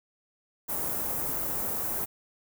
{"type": "band-stop noise", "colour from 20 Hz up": "white", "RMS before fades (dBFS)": -31, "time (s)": [0.68, 2.06], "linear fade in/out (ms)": 20, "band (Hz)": [950, 14000], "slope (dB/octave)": 12, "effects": []}